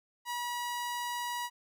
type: tone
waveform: sawtooth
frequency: 966 Hz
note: B5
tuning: 39 cents flat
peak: -30 dBFS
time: 0.25-1.5 s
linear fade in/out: 50 ms
effects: none